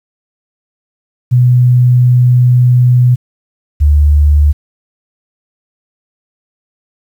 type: tone pair in turn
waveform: sine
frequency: 124.1 / 73.65 Hz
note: B2 / D2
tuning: +9 / +6 cents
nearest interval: major sixth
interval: 903 cents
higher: first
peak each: -4 dBFS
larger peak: neither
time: 1.31-3.16 / 3.8-4.53 s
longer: first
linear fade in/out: 20 ms
effects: 7-bit